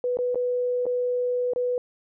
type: tone with dropouts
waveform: sine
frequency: 493.9 Hz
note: B4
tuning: in tune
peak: -22 dBFS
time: 0.04-1.78 s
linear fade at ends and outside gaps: 1 ms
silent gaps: 0.171-0.188 / 0.346-0.356 / 0.856-0.865 / 1.535-1.56 s
effects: none